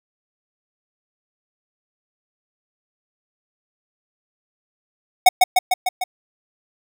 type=tone with echo; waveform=square; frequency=740 Hz; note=F#5; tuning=in tune; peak=-6 dBFS; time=5.26-5.29 s; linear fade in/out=5 ms; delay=150 ms; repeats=5; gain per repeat=-3 dB; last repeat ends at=6.04 s; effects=none